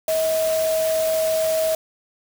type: tone in noise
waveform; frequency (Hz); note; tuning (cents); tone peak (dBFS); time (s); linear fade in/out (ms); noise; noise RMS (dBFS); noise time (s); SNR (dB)
sine; 639; D#5; +46; -18; 0.08-1.75; 2; white; -30; 0.08-1.75; +9
effects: none

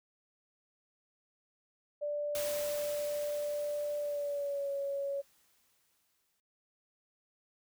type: tone with pitch glide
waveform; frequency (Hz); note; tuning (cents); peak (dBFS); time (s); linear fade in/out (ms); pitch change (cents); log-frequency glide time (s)
sine; 587.3 to 558.2; D5 to C#5; 0 to +12; -32; 2.01-5.22; 20; -88; 3.97-4.71
type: noise with exponential decay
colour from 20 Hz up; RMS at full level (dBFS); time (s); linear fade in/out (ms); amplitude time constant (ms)
white; -39; 2.35-6.4; 1; 880
effects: noise-tail reverb RT60 0.1 s tail -21 dB re dry

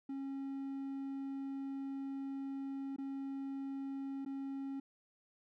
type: tone with dropouts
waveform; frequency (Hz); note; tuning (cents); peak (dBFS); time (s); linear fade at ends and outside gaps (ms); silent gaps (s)
triangle; 272.8; C#4; -28; -37; 0.09-4.8; 5; 2.963-2.983 / 4.25-4.26
effects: none

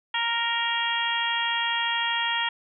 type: harmonic tone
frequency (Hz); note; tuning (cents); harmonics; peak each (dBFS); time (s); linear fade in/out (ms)
466.2; A#4; 0; 2 / 3 / 4 / 5 / 6 / 7; -29 / -34 / -29 / -35 / -31 / -29; 0.14-2.49; 5
effects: none

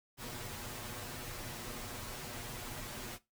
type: noise with comb filter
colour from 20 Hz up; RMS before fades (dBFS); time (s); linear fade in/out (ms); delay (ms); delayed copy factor
pink; -44; 0.17-3.19; 50; 8.3; +0.8
effects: noise-tail reverb RT60 0.2 s tail -17 dB re dry

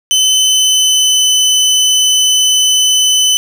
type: tone with pitch glide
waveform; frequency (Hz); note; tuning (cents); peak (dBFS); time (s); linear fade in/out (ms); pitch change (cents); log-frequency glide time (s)
25% pulse; 3039 to 3018; F#7 to F#7; +46 to +34; -4; 0.11-3.37; 0; -12; 0.33-1.29
effects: none

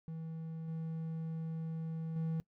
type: tone with level steps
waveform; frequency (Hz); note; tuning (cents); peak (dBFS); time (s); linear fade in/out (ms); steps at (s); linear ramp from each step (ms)
triangle; 161.8; E3; -32; -38 / -35 / -31; 0.08-2.4; 0; 0.68 / 2.16; 2
effects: noise-tail reverb RT60 0.1 s tail -21 dB re dry

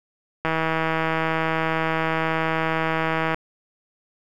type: click train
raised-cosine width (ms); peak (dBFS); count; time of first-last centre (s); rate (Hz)
0.5; -8; 467; 0.45-3.344; 161
effects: 8-bit

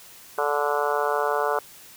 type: harmonic tone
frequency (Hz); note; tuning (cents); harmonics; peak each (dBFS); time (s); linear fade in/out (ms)
145.9; D3; -11; 3 / 4 / 5 / 6 / 7 / 8 / 9 / 10; -27 / -28 / -29 / -30 / -30 / -31 / -32 / -32; 0.38-1.59; 2
effects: white hiss -47 dBFS RMS until 1.96 s

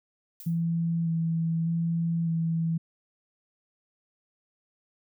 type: noise with exponential decay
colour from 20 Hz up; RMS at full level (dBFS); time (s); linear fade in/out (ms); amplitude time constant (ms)
violet; -41; 0.4-0.64; 1; 52
type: tone with vibrato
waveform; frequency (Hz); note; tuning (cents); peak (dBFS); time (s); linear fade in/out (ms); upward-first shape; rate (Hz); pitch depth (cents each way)
sine; 165.7; E3; +9; -24; 0.46-2.78; 10; square; 0.83; 14
effects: none

